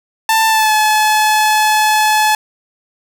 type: tone with pitch glide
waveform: sawtooth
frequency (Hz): 888 to 858.2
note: A5 to A5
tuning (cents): +16 to -43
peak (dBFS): -6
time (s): 0.29-2.35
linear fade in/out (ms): 2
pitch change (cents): -59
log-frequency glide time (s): 0.48-0.73
effects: none